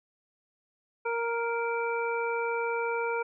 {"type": "harmonic tone", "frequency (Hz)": 466.2, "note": "A#4", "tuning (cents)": 0, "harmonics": [1, 2, 3, 5], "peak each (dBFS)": [-30, -33, -35, -37], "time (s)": [1.05, 3.23], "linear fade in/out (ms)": 10, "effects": []}